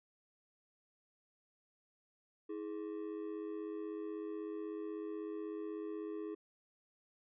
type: ring-modulated tone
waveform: triangle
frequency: 370 Hz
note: F#4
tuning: in tune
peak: -35 dBFS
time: 2.49-6.35 s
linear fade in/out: 10 ms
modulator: 48.1 Hz
effects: resampled to 8000 Hz